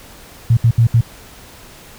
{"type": "tone bursts at uneven times", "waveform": "sine", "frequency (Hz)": 116, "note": "A#2", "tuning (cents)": -8, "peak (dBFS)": -7, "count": 4, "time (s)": [[0.5, 0.57], [0.64, 0.71], [0.78, 0.87], [0.94, 1.01]], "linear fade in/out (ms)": 5, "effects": ["pink hiss -40 dBFS RMS until 1.98 s"]}